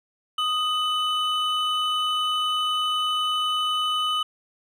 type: tone pair together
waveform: triangle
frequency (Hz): 1244 / 2996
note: D#6 / F#7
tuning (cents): -1 / +21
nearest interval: octave + minor third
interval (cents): 1522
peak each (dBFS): -23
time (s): 0.38-4.23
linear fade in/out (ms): 5
effects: none